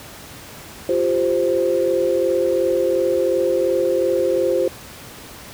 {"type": "chord", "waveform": "sine", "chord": "F suspended second", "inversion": "none", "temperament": "equal", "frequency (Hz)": [349.2, 392, 523.3], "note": ["F4", "G4", "C5"], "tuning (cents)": [0, 0, 0], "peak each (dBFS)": [-21, -22, -18], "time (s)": [0.89, 4.68], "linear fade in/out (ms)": 2, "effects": ["pink hiss -38 dBFS RMS until 5.53 s", "high-pass 60 Hz 12 dB/octave"]}